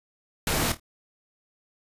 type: noise with echo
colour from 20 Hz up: pink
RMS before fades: -25 dBFS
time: 0.47-0.72 s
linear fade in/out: 2 ms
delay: 26 ms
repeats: 3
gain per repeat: -11 dB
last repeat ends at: 0.798 s
effects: resampled to 32000 Hz